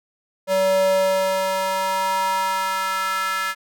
square tone with high-pass filter sweep, 190.1 Hz, F#3, 47 cents sharp, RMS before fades -21 dBFS, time 0.47-3.55 s, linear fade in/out 50 ms, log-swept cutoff 490 to 1500 Hz, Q 3.5, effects none

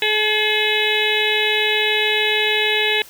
harmonic tone, 426.9 Hz, G#4, 48 cents sharp, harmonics 1 / 2 / 4 / 5 / 6 / 7 / 8 / 9, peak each -23 / -28 / -24 / -23 / -22 / -25 / -25 / -24 dBFS, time 0.02-3.02 s, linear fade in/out 2 ms, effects white hiss -43 dBFS RMS until 3.09 s

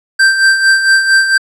square tone with tremolo, 1568 Hz, G6, in tune, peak -5 dBFS, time 0.19-1.38 s, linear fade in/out 10 ms, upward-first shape sine, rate 4.4 Hz, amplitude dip 60%, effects low-pass 8000 Hz 12 dB/octave

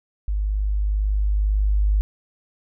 sine tone with level ramp, 51 Hz, G#1, 31 cents flat, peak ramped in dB -20 to -15 dBFS, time 0.28-2.01 s, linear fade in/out 0 ms, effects none

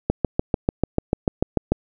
click train, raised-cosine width 2 ms, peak -4 dBFS, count 12, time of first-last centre 0.1-1.72 s, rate 6.79 Hz, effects none

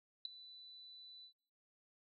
sine tone with ADSR envelope, 3984 Hz, B7, 14 cents sharp, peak -34 dBFS, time 0.25-1.33 s, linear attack 4 ms, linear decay 6 ms, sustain -20 dB, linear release 91 ms, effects noise-tail reverb RT60 0.8 s tail -22 dB re dry

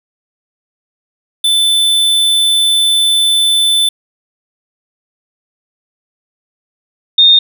square / sine tone pair in turn, 3520 / 3663 Hz, A7 / A#7, 0 / -31 cents, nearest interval minor second, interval 69 cents, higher second, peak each -9 / -3 dBFS, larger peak second, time 1.44-3.89 / 7.18-7.39 s, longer first, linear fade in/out 5 ms, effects none

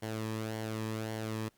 sawtooth tone with flanger, 110 Hz, A2, in tune, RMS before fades -37 dBFS, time 0.02-1.49 s, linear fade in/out 10 ms, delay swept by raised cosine 0.79 to 1.42 ms, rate 1.8 Hz, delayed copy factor -0.55, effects pink hiss -70 dBFS RMS until 1.57 s + Opus 48 kbps

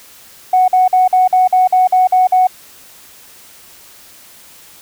sine tone bursts, 740 Hz, F#5, in tune, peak -6 dBFS, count 10, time 0.53-2.471 s, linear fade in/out 5 ms, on 150 ms, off 49 ms, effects tanh soft clip ceiling -2 dBFS + white hiss -41 dBFS RMS until 4.81 s

